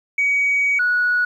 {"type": "tone pair in turn", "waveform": "sine", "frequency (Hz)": [2260, 1464.3], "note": ["C#7", "F#6"], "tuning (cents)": [33, -18], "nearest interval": "minor sixth", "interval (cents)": 751, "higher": "first", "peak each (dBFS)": -14, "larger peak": "neither", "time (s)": [[0.18, 0.79], [0.79, 1.25]], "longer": "first", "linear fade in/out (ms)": 5, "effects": ["tanh soft clip ceiling -11 dBFS", "9-bit"]}